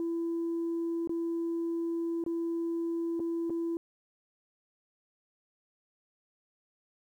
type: tone with dropouts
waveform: sine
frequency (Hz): 334.9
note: E4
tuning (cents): +27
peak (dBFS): -28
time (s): 0-3.77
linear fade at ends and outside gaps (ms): 1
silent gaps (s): 1.074-1.094 / 2.239-2.263 / 3.195-3.201 / 3.497-3.503
effects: tanh soft clip ceiling -27 dBFS + 11-bit